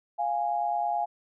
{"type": "tone pair together", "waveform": "sine", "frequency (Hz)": [698.5, 827.8], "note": ["F5", "G#5"], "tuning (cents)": [0, -6], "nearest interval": "minor third", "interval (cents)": 294, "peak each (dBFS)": -28, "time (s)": [0.18, 1.06], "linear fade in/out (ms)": 20, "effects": []}